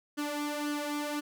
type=tone with flanger; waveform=sawtooth; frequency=294.3 Hz; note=D4; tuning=4 cents sharp; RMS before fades=-34 dBFS; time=0.17-1.21 s; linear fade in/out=20 ms; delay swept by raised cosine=0.64 to 2.54 ms; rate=1.9 Hz; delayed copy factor=+0.65; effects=none